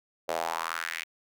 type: tone with high-pass filter sweep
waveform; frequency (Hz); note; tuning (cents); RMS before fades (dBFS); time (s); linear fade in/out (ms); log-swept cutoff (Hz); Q
square; 41.2; E1; 0; -33; 0.28-1.04; 10; 560 to 2300; 3.2
effects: none